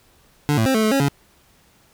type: tone with pitch steps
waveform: 25% pulse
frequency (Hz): 147 / 111.7 / 265 / 219 / 216.4 / 273.8 / 141.3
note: D3 / A2 / C4 / A3 / A3 / C#4 / C#3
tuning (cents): +2 / +27 / +22 / -8 / -29 / -21 / +34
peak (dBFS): -12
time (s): 0.49-1.085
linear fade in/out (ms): 0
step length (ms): 85
effects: pink hiss -56 dBFS RMS until 1.93 s